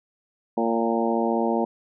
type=harmonic tone with a mistuned harmonic; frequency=114.9 Hz; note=A#2; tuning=25 cents flat; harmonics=2 / 3 / 4 / 5 / 6 / 7 / 8; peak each=-25 / -27 / -28 / -29 / -30 / -30 / -31 dBFS; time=0.57-1.65 s; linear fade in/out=5 ms; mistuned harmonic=6; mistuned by=+30 cents; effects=none